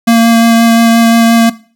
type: tone with vibrato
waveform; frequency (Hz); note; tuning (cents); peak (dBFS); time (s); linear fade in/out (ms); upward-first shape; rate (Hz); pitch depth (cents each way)
square; 230; A#3; -23; -4; 0.07-1.5; 10; sine; 5.7; 10
effects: noise-tail reverb RT60 0.4 s tail -18 dB re dry